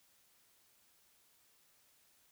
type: silence
effects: white hiss -70 dBFS RMS until 2.31 s